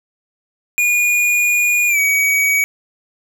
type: tone with pitch glide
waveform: square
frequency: 2440 to 2263 Hz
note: D#7 to C#7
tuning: -34 to +35 cents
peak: -13 dBFS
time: 0.78-2.64 s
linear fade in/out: 0 ms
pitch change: -131 cents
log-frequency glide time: 1.88-1.99 s
effects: none